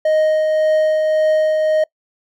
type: tone with tremolo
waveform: triangle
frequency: 622.3 Hz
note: D#5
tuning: in tune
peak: -9 dBFS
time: 0.05-1.84 s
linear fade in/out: 5 ms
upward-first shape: triangle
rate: 1.8 Hz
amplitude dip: 30%
effects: noise-tail reverb RT60 0.1 s tail -25 dB re dry